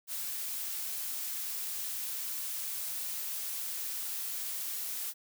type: noise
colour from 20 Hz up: blue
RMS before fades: -37 dBFS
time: 0.07-5.14 s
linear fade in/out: 50 ms
effects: none